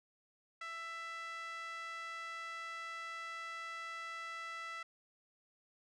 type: tone with band-pass filter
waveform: 5% pulse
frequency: 664 Hz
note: E5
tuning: 12 cents sharp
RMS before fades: -45 dBFS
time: 0.61-4.83 s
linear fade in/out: 5 ms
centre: 1600 Hz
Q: 9.4
effects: none